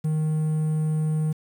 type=tone with quantisation; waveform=triangle; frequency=155.56 Hz; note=D#3; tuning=in tune; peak=-19 dBFS; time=0.04-1.33 s; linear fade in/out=10 ms; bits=8; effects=none